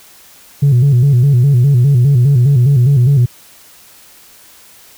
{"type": "tone with vibrato", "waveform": "sine", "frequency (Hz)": 131.6, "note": "C3", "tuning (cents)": 10, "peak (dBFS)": -4, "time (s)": [0.62, 3.26], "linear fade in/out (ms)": 10, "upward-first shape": "square", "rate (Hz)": 4.9, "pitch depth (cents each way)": 130, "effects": ["tanh soft clip ceiling -4 dBFS", "white hiss -42 dBFS RMS until 4.97 s"]}